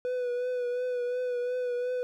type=tone with vibrato; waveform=triangle; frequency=494.5 Hz; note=B4; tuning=2 cents sharp; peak=-26 dBFS; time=0.05-2.03 s; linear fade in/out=0 ms; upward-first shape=triangle; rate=2.8 Hz; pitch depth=36 cents each way; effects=none